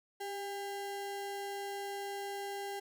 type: ring-modulated tone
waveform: square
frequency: 601 Hz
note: D5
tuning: 40 cents sharp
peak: -36 dBFS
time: 0.2-2.8 s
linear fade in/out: 10 ms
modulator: 205 Hz
effects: none